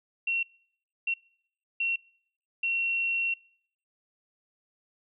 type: tone bursts at uneven times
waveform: sine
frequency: 2728 Hz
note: F7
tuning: 41 cents flat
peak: -25 dBFS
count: 4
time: 0.27-0.43 / 1.07-1.14 / 1.8-1.96 / 2.63-3.34 s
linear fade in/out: 5 ms
effects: noise-tail reverb RT60 0.7 s tail -26 dB re dry